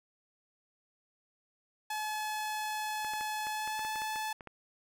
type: tone with pitch glide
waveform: sawtooth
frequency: 856 to 866.4 Hz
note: A5 to A5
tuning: -48 to -27 cents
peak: -30 dBFS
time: 1.9-4.33 s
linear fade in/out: 5 ms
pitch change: +21 cents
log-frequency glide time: 3.5-3.85 s
type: clicks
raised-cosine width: 0.5 ms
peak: -30 dBFS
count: 12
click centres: 3.047 / 3.136 / 3.21 / 3.469 / 3.676 / 3.793 / 3.849 / 3.958 / 4.019 / 4.159 / 4.408 / 4.473 s
effects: none

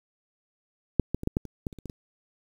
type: clicks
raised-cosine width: 3 ms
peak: -6 / -13 / -21 / -12 / -11 / -26 / -17 / -30 / -30 / -24 / -27 dBFS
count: 11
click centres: 0.997 / 1.146 / 1.234 / 1.274 / 1.369 / 1.453 / 1.668 / 1.728 / 1.787 / 1.857 / 1.898 s
effects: 8-bit

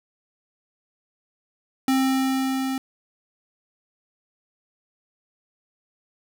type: tone with level ramp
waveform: square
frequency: 264.6 Hz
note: C4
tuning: 20 cents sharp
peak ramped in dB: -18 to -25 dBFS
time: 1.88-2.78 s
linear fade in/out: 2 ms
effects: none

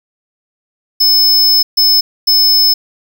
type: tone bursts at uneven times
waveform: square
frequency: 5220 Hz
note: E8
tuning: 18 cents flat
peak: -7 dBFS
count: 3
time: 1-1.63 / 1.77-2.01 / 2.27-2.74 s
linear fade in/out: 10 ms
effects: 7-bit

